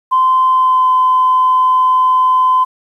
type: tone with pitch glide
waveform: sine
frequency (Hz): 1034 to 1023.3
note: C6 to C6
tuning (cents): -21 to -39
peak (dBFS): -7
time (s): 0.11-2.65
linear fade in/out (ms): 20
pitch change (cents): -18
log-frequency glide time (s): 0.49-0.89
effects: tanh soft clip ceiling -3 dBFS + 8-bit